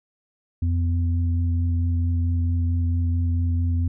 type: tone pair together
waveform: sine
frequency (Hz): 85.63 / 252.4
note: F2 / B3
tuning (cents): -34 / +38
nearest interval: octave + perfect fifth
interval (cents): 1872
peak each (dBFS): -19 / -31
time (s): 0.62-3.88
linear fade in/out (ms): 5
effects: none